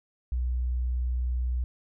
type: tone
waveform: sine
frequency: 61.74 Hz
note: B1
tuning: in tune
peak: -25 dBFS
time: 0.32-1.64 s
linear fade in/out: 0 ms
effects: none